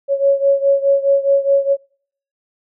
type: beating tone pair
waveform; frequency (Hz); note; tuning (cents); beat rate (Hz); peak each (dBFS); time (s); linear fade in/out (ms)
sine; 553 / 557.8; C#5 / C#5; -4 / +11; 4.8; -13 / -16; 0.08-1.77; 50
effects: noise-tail reverb RT60 0.6 s tail -26 dB re dry